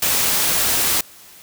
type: noise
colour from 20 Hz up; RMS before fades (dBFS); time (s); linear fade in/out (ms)
white; -18; 0.02-1.01; 5
effects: white hiss -44 dBFS RMS until 1.42 s